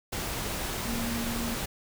sine tone in noise, 233.1 Hz, A#3, in tune, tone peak -32 dBFS, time 0.85-1.55 s, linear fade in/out 10 ms, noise pink, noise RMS -33 dBFS, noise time 0.12-1.66 s, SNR -2 dB, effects none

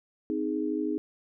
sine chord, Ab major, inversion first, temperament equal with one note detuned, 258.6 / 311.1 / 415.3 Hz, C4 / Eb4 / Ab4, -20 / 0 / 0 cents, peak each -33 / -29 / -33 dBFS, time 0.3-0.98 s, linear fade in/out 0 ms, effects none

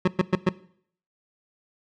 25% pulse tone bursts, 183.7 Hz, F#3, 12 cents flat, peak -13 dBFS, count 4, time 0.05-0.492 s, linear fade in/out 5 ms, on 28 ms, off 110 ms, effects noise-tail reverb RT60 0.6 s tail -19 dB re dry + low-pass 3000 Hz 12 dB/octave

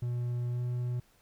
triangle tone with pitch glide, 121.4 to 122.74 Hz, B2 to B2, -29 to -10 cents, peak -28 dBFS, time 0.02-1 s, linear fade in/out 5 ms, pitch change +19 cents, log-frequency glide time 0.5-0.61 s, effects pink hiss -66 dBFS RMS until 1.21 s

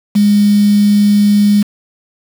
sine tone with quantisation, 205.5 Hz, G#3, 18 cents flat, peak -6 dBFS, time 0.15-1.63 s, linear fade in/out 10 ms, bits 4, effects none

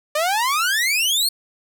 sawtooth exponential sweep, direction up, 587.3 to 4435 Hz, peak -14 dBFS, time 0.15-1.29 s, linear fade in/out 5 ms, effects none

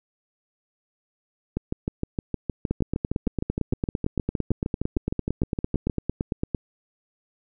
two click trains, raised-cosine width 3 ms, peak -11 / -12 dBFS, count 35 / 29, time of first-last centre 2.71-6.547 / 1.57-5.898 s, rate 8.86 / 6.47 Hz, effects none

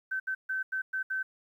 sine tone bursts at uneven times, 1537 Hz, G6, 35 cents flat, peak -29 dBFS, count 6, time 0.11-0.2 / 0.27-0.35 / 0.49-0.63 / 0.72-0.82 / 0.93-1.03 / 1.1-1.23 s, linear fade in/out 10 ms, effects 11-bit

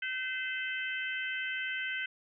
harmonic tone with a mistuned harmonic, 513 Hz, C5, 34 cents flat, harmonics 3 / 4 / 5 / 6, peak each -36 / -38 / -40 / -42 dBFS, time 0.02-2.06 s, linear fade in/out 5 ms, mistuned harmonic 5, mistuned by +30 cents, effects none

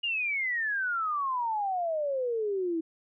sine exponential sweep, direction down, 2875 to 318.7 Hz, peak -27 dBFS, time 0.03-2.81 s, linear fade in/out 10 ms, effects none

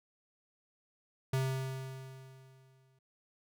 square tone with exponential decay, 132.2 Hz, C3, 18 cents sharp, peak -29 dBFS, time 1.33-2.99 s, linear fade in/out 5 ms, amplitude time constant 360 ms, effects none

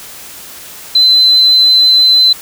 sine tone, 4047 Hz, B7, 42 cents sharp, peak -4 dBFS, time 0.95-2.33 s, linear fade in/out 5 ms, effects white hiss -31 dBFS RMS until 2.41 s

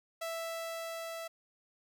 sawtooth tone with level ramp, 660 Hz, E5, 2 cents sharp, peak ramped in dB -32 to -36 dBFS, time 0.21-1.28 s, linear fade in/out 10 ms, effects none

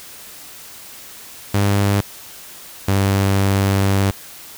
sawtooth tone pair in turn, 100.7 / 98.06 Hz, G2 / G2, +47 / +1 cents, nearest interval unison, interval 46 cents, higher first, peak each -10 dBFS, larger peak neither, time 1.54-2.01 / 2.88-4.11 s, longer second, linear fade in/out 5 ms, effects white hiss -38 dBFS RMS until 4.57 s

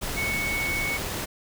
sine tone in noise, 2217 Hz, C#7, in tune, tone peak -26 dBFS, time 0.16-0.98 s, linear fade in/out 20 ms, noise pink, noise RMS -31 dBFS, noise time 0.01-1.26 s, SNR +2 dB, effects none

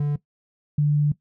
triangle / sine tone pair in turn, 146 / 147.44 Hz, D3 / D3, -10 / +7 cents, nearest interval unison, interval 17 cents, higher second, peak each -18 / -16 dBFS, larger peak second, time 0-0.16 / 0.78-1.12 s, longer second, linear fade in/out 5 ms, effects noise-tail reverb RT60 0.1 s tail -17 dB re dry

